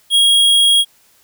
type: tone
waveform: square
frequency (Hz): 3287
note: G#7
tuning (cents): -19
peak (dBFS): -9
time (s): 0.1-0.85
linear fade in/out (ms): 50
effects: white hiss -53 dBFS RMS until 1.23 s